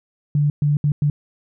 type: tone bursts at uneven times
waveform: sine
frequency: 146.5 Hz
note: D3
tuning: 4 cents flat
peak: -14 dBFS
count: 4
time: 0.35-0.5 / 0.62-0.77 / 0.84-0.92 / 1.02-1.1 s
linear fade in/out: 2 ms
effects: none